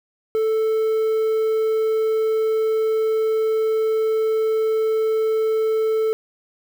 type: tone with quantisation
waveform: triangle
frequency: 440 Hz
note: A4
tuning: in tune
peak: -15 dBFS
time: 0.35-6.13 s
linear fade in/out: 0 ms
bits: 7
effects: none